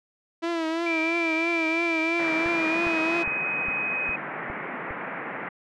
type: tone with vibrato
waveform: sawtooth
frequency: 329.6 Hz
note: E4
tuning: in tune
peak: -21 dBFS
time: 0.42-3.24 s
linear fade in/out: 20 ms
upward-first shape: triangle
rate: 3 Hz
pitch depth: 70 cents each way
type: tone with pitch glide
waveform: sine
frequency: 2349 to 2518 Hz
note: D7 to D#7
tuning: 0 to +20 cents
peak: -25 dBFS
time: 0.86-4.16 s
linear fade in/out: 5 ms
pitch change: +120 cents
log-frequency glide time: 2.44-2.96 s
type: band-pass noise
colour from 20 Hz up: white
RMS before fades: -34 dBFS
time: 2.19-5.49 s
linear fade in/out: 5 ms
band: 140 to 2200 Hz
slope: 48 dB/octave
type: click train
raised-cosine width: 5 ms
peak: -27 dBFS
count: 7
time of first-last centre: 2.46-4.909 s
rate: 2.45 Hz
effects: low-pass 4000 Hz 12 dB/octave